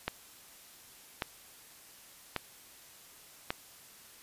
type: click train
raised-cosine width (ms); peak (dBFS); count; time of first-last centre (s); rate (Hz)
0.3; -15; 4; 0.08-3.505; 0.876
effects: white hiss -55 dBFS RMS until 4.22 s + resampled to 32000 Hz